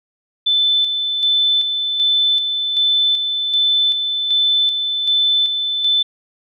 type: tone with tremolo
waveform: sine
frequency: 3520 Hz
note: A7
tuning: in tune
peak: -12 dBFS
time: 0.46-6.03 s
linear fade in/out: 10 ms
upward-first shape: square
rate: 1.3 Hz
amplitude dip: 45%
effects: none